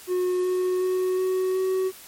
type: tone with pitch steps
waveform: triangle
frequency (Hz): 363.3 / 366.5 / 369.7 / 372.9 / 376.1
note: F#4 / F#4 / F#4 / F#4 / F#4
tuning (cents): -32 / -16 / -1 / +14 / +28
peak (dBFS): -19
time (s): 0.07-1.92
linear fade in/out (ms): 50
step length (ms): 370
effects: white hiss -45 dBFS RMS until 2.07 s + MP3 64 kbps